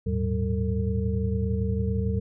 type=tone cluster; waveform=sine; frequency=79.3 / 106.2 / 117.1 / 191.5 / 451.5 Hz; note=D#2 / G#2 / A#2 / G3 / A4; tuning=+33 / +39 / +8 / -40 / +45 cents; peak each=-27 / -29 / -34 / -29 / -33 dBFS; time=0.06-2.2 s; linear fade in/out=10 ms; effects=none